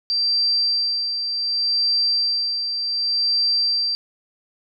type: tone with tremolo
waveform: sine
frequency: 4700 Hz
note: D8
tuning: 1 cent sharp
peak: -16 dBFS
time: 0.1-3.95 s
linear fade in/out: 0 ms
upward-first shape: sine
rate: 0.67 Hz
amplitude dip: 50%
effects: none